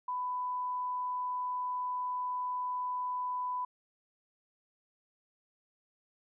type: tone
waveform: sine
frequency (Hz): 997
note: B5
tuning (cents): +16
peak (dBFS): -32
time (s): 0.08-3.65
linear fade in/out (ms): 5
effects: none